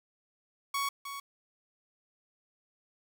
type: tone with echo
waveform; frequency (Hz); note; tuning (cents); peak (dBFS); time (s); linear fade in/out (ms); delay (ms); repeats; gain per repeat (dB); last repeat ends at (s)
sawtooth; 1116; C#6; +11; -26; 0.74-0.89; 5; 310; 1; -9; 1.2
effects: 9-bit